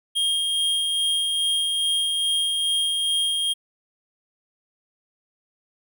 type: tone with tremolo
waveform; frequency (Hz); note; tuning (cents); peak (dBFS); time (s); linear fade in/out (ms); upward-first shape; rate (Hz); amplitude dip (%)
square; 3232; G#7; -48; -20; 0.15-3.54; 20; sine; 2.4; 25
effects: none

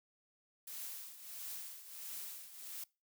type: noise with tremolo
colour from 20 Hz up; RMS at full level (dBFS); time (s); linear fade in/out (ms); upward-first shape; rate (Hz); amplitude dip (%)
blue; -44; 0.67-2.84; 5; triangle; 1.5; 75
effects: noise-tail reverb RT60 0.3 s tail -24 dB re dry

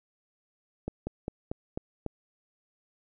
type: slowing click train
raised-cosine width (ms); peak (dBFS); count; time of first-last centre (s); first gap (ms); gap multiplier
2; -19; 6; 0.88-2.063; 190; 1.11
effects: none

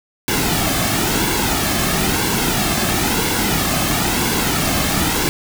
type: noise with flanger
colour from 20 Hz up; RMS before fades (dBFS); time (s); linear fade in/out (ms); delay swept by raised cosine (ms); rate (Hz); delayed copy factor
pink; -18; 0.28-5.29; 0; 1.6 to 2.11; 1; -0.55
effects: none

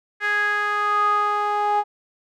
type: tone with band-pass filter sweep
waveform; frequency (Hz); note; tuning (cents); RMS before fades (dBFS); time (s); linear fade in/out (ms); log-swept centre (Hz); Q
sawtooth; 414.7; G#4; -3; -21; 0.2-1.84; 50; 1800 to 890; 6.2
effects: none

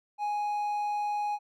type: tone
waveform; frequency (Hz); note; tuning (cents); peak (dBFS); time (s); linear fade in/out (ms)
triangle; 830.6; G#5; 0; -26; 0.18-1.39; 50
effects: none

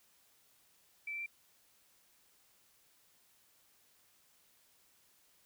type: tone with pitch steps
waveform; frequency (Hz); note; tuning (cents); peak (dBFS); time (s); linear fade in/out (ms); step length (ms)
sine; 2322 / 2338 / 2354; D7 / D7 / D7; -20 / -8 / +3; -38; 1.07-1.262; 5; 64
effects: white hiss -69 dBFS RMS until 5.45 s

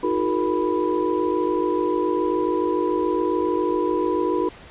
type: tone cluster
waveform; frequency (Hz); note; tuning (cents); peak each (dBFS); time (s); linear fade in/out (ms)
sine; 314.6 / 361.7 / 420.7 / 474 / 989; D#4 / F#4 / G#4 / A#4 / B5; +19 / -39 / +22 / +29 / +2; -25 / -23 / -29 / -26 / -27; 0.03-4.49; 5
effects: pink hiss -44 dBFS RMS until 4.7 s + resampled to 8000 Hz

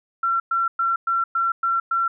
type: tone bursts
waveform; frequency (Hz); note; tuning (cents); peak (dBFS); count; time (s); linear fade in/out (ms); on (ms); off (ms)
sine; 1358; F6; -49; -18; 7; 0.23-2.08; 5; 170; 110
effects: none

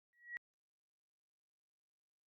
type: tone with exponential growth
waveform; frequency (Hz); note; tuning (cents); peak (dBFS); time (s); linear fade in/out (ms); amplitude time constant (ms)
sine; 1917; A#6; +48; -38; 0.13-0.37; 0; 52
effects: Opus 48 kbps

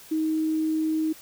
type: tone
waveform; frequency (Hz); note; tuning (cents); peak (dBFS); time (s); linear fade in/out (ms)
sine; 314.9; D#4; +21; -22; 0.11-1.13; 10
effects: white hiss -48 dBFS RMS until 1.21 s

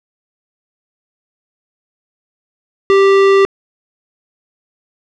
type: tone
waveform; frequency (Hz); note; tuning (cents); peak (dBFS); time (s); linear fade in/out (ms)
square; 392; G4; 0; -7; 2.9-3.45; 0
effects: low-pass 3000 Hz 12 dB/octave

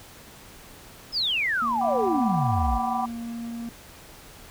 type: exponential sweep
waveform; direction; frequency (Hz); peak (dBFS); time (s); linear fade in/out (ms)
sine; down; 5330 to 49; -22; 1.12-2.8; 50
type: tone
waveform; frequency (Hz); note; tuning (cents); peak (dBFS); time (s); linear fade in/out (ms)
triangle; 233.1; A#3; 0; -29; 1.62-3.69; 0
type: chord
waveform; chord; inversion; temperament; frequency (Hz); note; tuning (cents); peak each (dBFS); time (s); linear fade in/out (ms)
sine; G major seventh; third; equal with one note detuned; 740 / 766.1 / 987.8 / 1174.7; F#5 / G5 / B5 / D6; 0 / -40 / 0 / 0; -31 / -27 / -30 / -32; 1.81-3.06; 5
effects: tanh soft clip ceiling -9 dBFS + pink hiss -47 dBFS RMS until 4.5 s

